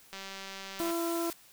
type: click train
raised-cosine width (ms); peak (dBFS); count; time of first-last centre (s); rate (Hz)
0.2; -25; 152; 0.13-0.908; 194
type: high-pass noise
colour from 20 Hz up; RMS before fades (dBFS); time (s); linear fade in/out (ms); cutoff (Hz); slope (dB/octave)
white; -41; 0.79-1.33; 2; 860; 96
type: harmonic tone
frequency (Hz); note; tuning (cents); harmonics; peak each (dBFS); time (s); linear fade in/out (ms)
336.7; E4; +37; 1 / 2 / 3 / 4; -31 / -37 / -41 / -43; 0.8-1.3; 0
effects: white hiss -58 dBFS RMS until 1.52 s